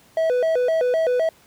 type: tone with vibrato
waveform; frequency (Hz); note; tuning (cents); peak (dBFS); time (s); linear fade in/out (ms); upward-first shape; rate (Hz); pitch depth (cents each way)
triangle; 567; C#5; +39; -15; 0.17-1.29; 2; square; 3.9; 230
effects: pink hiss -54 dBFS RMS until 1.46 s + high-pass 80 Hz 12 dB/octave